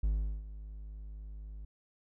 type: tone with ADSR envelope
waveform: triangle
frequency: 51.91 Hz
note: G#1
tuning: in tune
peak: -24 dBFS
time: 0.03-1.65 s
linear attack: 7 ms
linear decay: 390 ms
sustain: -16 dB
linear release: 3 ms
effects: none